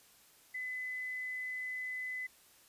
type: tone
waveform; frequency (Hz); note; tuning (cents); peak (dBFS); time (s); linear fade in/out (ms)
sine; 2013; B6; +33; -37; 0.54-2.27; 10
effects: white hiss -63 dBFS RMS until 2.68 s + resampled to 32000 Hz